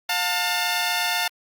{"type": "tone pair together", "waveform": "10% pulse", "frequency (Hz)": [711.2, 896], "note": ["F5", "A5"], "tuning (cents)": [31, 31], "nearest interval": "major third", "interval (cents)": 400, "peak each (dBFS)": -16, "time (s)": [0.09, 1.28], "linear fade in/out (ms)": 5, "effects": ["Opus 48 kbps"]}